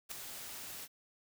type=noise with ADSR envelope; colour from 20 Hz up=white; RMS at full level=-40 dBFS; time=0.09-0.88 s; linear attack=26 ms; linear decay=4 ms; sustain=-6 dB; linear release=43 ms; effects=none